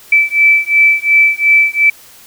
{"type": "beating tone pair", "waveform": "sine", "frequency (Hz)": [2316, 2318.8], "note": ["D7", "D7"], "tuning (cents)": [-25, -23], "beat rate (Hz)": 2.8, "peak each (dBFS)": -10, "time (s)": [0.12, 1.9], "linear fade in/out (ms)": 5, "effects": ["white hiss -40 dBFS RMS until 2.26 s"]}